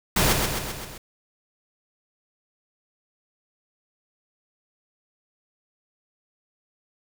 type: noise with echo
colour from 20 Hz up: pink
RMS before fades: -20 dBFS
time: 0.16-0.33 s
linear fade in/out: 5 ms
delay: 130 ms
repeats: 5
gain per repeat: -4 dB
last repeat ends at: 0.98 s
effects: none